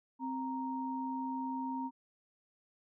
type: tone pair together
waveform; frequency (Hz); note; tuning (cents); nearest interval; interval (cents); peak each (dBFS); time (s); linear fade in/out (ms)
sine; 261.6 / 932.3; C4 / A#5; 0 / 0; octave + minor seventh; 2200; -37 / -38; 0.19-1.91; 50
effects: none